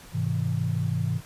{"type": "chord", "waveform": "sine", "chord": "Ab augmented", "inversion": "none", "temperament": "just", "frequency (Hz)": [103.83, 129.78, 162.23], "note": ["Ab2", "C3", "E3"], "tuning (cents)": [0, -14, -27], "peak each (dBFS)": -28, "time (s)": [0.12, 1.21], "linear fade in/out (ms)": 50, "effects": ["pink hiss -48 dBFS RMS until 1.25 s", "resampled to 32000 Hz"]}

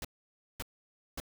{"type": "noise bursts", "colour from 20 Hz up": "pink", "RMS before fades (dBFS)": -38, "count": 3, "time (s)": [0.02, 1.201], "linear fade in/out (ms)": 2, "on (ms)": 27, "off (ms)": 550, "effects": []}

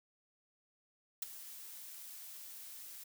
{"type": "noise with ADSR envelope", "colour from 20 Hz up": "blue", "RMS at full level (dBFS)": -35, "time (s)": [1.22, 3.04], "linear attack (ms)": 6, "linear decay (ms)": 15, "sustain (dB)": -15, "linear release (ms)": 7, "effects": []}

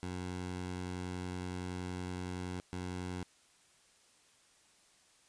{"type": "tone bursts at uneven times", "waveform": "15% pulse", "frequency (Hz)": 90.7, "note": "F#2", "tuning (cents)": -34, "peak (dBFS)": -32, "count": 2, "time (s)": [[0.03, 2.6], [2.73, 3.23]], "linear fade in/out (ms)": 0, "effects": ["white hiss -66 dBFS RMS until 5.28 s", "resampled to 22050 Hz"]}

